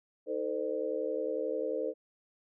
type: tone cluster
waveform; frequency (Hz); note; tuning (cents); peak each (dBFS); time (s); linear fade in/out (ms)
sine; 316.9 / 443.8 / 515 / 595; D#4 / A4 / C5 / D5; +32 / +15 / -28 / +22; -39 / -35 / -34 / -40; 0.26-1.94; 50
effects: none